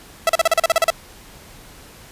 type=tone bursts; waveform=sawtooth; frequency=659.3 Hz; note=E5; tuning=in tune; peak=-8 dBFS; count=11; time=0.27-0.903 s; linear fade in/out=2 ms; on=23 ms; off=38 ms; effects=pink hiss -43 dBFS RMS until 2.11 s + resampled to 32000 Hz